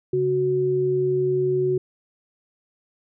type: tone pair together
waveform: sine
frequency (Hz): 138.6 / 370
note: C#3 / F#4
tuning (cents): 0 / 0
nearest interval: octave + perfect fourth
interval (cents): 1700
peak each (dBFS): -27 / -19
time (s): 0.13-1.78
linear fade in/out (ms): 5
effects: none